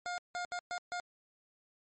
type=tone bursts at uneven times; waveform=25% pulse; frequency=710 Hz; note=F5; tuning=28 cents sharp; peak=-32 dBFS; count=5; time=0.06-0.18 / 0.35-0.45 / 0.52-0.59 / 0.71-0.78 / 0.92-1 s; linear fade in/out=0 ms; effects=MP3 32 kbps